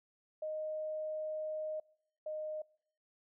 sine tone pair in turn, 620 / 616.9 Hz, D#5 / D#5, -6 / -15 cents, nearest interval unison, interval 9 cents, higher first, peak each -36 / -37 dBFS, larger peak first, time 0.42-1.8 / 2.26-2.62 s, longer first, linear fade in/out 5 ms, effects noise-tail reverb RT60 0.7 s tail -26 dB re dry

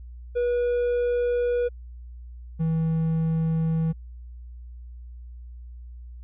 triangle tone pair in turn, 484.8 / 161.78 Hz, B4 / E3, -32 / -32 cents, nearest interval octave + perfect fifth, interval 1900 cents, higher first, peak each -19 dBFS, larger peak neither, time 0.35-1.69 / 2.59-3.93 s, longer neither, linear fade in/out 20 ms, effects added 60 Hz sine -38 dBFS peak until 6.23 s + resampled to 8000 Hz

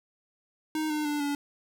square tone with pitch steps, 311.1 / 302.8 / 294.7 / 286.8 Hz, D#4 / D#4 / D4 / D4, 0 / -47 / +6 / -41 cents, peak -28 dBFS, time 0.75-1.35 s, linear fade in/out 2 ms, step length 150 ms, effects 10-bit

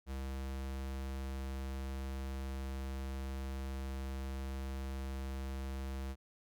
square tone, 66.8 Hz, C2, 36 cents sharp, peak -39 dBFS, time 0.06-6.16 s, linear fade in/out 50 ms, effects none

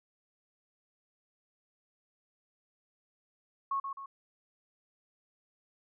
sine tone with echo, 1097 Hz, C#6, 18 cents flat, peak -29 dBFS, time 3.71-3.8 s, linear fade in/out 5 ms, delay 130 ms, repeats 2, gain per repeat -6 dB, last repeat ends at 4.06 s, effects none

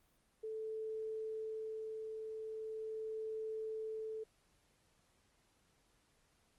sine tone with tremolo, 438.6 Hz, A4, 6 cents flat, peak -39 dBFS, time 0.43-4.24 s, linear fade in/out 10 ms, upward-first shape sine, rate 0.41 Hz, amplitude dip 30%, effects pink hiss -74 dBFS RMS until 6.58 s + Opus 32 kbps

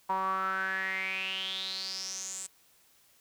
sawtooth tone with band-pass filter sweep, 190 Hz, F#3, 46 cents sharp, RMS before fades -34 dBFS, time 0.09-2.47 s, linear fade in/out 10 ms, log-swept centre 950 to 8000 Hz, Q 8.3, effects white hiss -64 dBFS RMS until 3.2 s

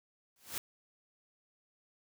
white noise with exponential growth, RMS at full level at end -34 dBFS, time 0.36-0.58 s, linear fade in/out 2 ms, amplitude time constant 46 ms, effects none

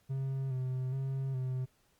triangle tone with vibrato, 131.6 Hz, C3, 10 cents sharp, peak -30 dBFS, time 0.09-1.66 s, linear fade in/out 20 ms, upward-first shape square, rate 1.2 Hz, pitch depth 37 cents each way, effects pink hiss -71 dBFS RMS until 1.99 s + Opus 48 kbps

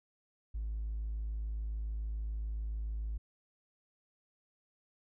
sine tone with hard clipping, 53.5 Hz, A1, 48 cents flat, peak -35 dBFS, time 0.54-3.18 s, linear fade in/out 10 ms, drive 1 dB, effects none

